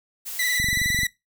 blue noise, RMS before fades -33 dBFS, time 0.25-0.6 s, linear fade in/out 20 ms
sawtooth tone with vibrato, 1975.5 Hz, B6, in tune, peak -18 dBFS, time 0.39-1.07 s, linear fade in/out 5 ms, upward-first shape sine, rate 19 Hz, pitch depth 38 cents each way
click train, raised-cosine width 5 ms, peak -19 dBFS, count 11, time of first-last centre 0.6-1.033 s, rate 23.1 Hz
effects noise-tail reverb RT60 0.2 s tail -21 dB re dry

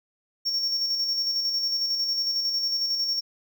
triangle tone with tremolo, 5500 Hz, F8, 27 cents flat, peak -21 dBFS, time 0.45-3.21 s, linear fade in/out 20 ms, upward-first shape square, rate 11 Hz, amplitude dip 35%, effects none

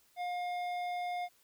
triangle tone with hard clipping, 712 Hz, F5, 33 cents sharp, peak -36 dBFS, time 0.16-1.29 s, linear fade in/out 50 ms, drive 14 dB, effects white hiss -68 dBFS RMS until 1.43 s

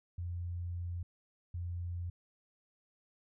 sine tone bursts at uneven times, 87.31 Hz, F2, in tune, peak -36 dBFS, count 2, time 0.18-1.03 / 1.54-2.1 s, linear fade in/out 5 ms, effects none

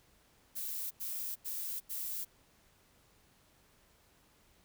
violet noise bursts, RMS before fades -39 dBFS, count 4, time 0.55-2.251 s, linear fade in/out 20 ms, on 360 ms, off 87 ms, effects pink hiss -67 dBFS RMS until 4.64 s

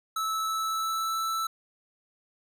square tone with pitch glide, 1307 to 1321.4 Hz, E6 to E6, -15 to +4 cents, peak -28 dBFS, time 0.16-1.47 s, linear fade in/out 5 ms, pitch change +19 cents, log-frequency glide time 0.45-1.17 s, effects none

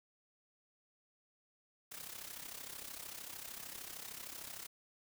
white noise with amplitude modulation, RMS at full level -45 dBFS, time 1.91-4.67 s, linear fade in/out 10 ms, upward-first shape sine, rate 33.2 Hz, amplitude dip 70%, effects none

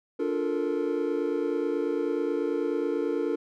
triangle chord, Bb major seventh, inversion first, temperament just, 291.4 / 349.6 / 437 / 466.2 Hz, D4 / F4 / A4 / Bb4, -13 / +2 / -12 / 0 cents, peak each -29 dBFS, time 0.19-3.36 s, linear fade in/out 10 ms, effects none

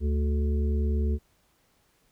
harmonic tone with a mistuned harmonic, 73.42 Hz, D2, in tune, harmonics 1 / 3 / 5 / 6, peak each -23 / -33 / -37 / -39 dBFS, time 0-1.19 s, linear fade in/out 50 ms, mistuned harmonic 6, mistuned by -16 cents, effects pink hiss -67 dBFS RMS until 2.11 s

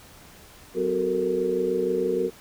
sine tone cluster, 186.9 / 257.7 / 372.8 / 436.4 / 462.9 Hz, F#3 / C4 / F#4 / A4 / A#4, +18 / -26 / +13 / -14 / -12 cents, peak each -34 / -33 / -26 / -31 / -25 dBFS, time 0.74-2.31 s, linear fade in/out 50 ms, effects pink hiss -49 dBFS RMS until 2.4 s

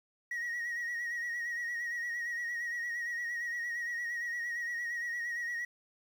sine tone with vibrato, 1898 Hz, A#6, 31 cents sharp, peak -31 dBFS, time 0.31-5.65 s, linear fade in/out 5 ms, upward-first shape sine, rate 8.7 Hz, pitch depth 43 cents each way, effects tanh soft clip ceiling -33 dBFS + 10-bit

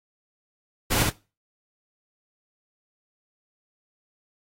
pink noise with echo, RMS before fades -22 dBFS, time 0.9-1.04 s, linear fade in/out 20 ms, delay 67 ms, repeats 1, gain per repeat -2 dB, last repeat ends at 1.107 s, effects noise-tail reverb RT60 0.3 s tail -21 dB re dry + AAC 48 kbps

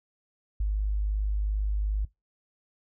sine tone, 51.3 Hz, G#1, 21 cents flat, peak -24 dBFS, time 0.6-2.05 s, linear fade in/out 5 ms, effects noise-tail reverb RT60 0.2 s tail -22 dB re dry

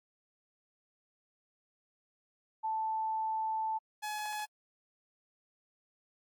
sine / sawtooth tone pair in turn, 880 / 846.8 Hz, A5 / G#5, 0 / +33 cents, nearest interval minor second, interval 67 cents, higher first, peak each -31 / -32 dBFS, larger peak first, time 2.63-3.79 / 4.02-4.46 s, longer first, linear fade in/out 20 ms, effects AAC 64 kbps

